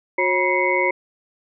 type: tone cluster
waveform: sine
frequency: 363.1 / 544 / 964 / 2059 / 2201 Hz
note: F#4 / C#5 / B5 / C7 / C#7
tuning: -33 / -33 / -42 / -28 / -13 cents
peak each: -23 dBFS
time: 0.18-0.91 s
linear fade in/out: 5 ms
effects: none